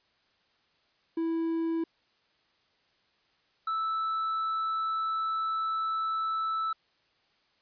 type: tone pair in turn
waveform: triangle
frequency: 328.8 / 1315.2 Hz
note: E4 / E6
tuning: -4 / -4 cents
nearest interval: 2 octaves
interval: 2400 cents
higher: second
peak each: -25 / -26 dBFS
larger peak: first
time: 1.17-1.84 / 3.67-6.73 s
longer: second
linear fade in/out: 5 ms
effects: white hiss -69 dBFS RMS until 7.61 s + resampled to 11025 Hz

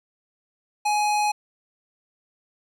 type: tone with low-pass filter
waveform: square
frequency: 837 Hz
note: G#5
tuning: 13 cents sharp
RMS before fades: -22 dBFS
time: 0.85-1.32 s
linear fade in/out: 10 ms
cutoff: 9900 Hz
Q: 0.8
effects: 10-bit

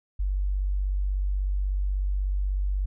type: tone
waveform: sine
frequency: 48.18 Hz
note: G1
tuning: 29 cents flat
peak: -23 dBFS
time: 0.19-2.86 s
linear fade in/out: 10 ms
effects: none

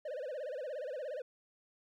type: tone with vibrato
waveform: triangle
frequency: 554.4 Hz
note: C#5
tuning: in tune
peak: -36 dBFS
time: 0.05-1.22 s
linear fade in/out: 5 ms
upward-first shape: sine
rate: 17 Hz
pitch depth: 210 cents each way
effects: none

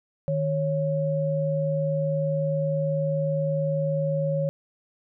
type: tone pair together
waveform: sine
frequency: 154.7 / 551.9 Hz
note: D#3 / C#5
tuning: -10 / -8 cents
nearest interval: octave + minor seventh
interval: 2202 cents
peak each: -25 dBFS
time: 0.28-4.49 s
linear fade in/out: 0 ms
effects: none

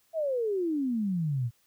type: exponential sweep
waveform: sine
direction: down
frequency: 672 to 112.4 Hz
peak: -26 dBFS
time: 0.13-1.51 s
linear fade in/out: 50 ms
effects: white hiss -68 dBFS RMS until 1.66 s

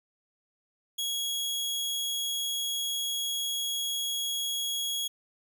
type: tone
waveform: sawtooth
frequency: 3322 Hz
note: G#7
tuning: in tune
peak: -26 dBFS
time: 0.98-5.08 s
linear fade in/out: 10 ms
effects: none

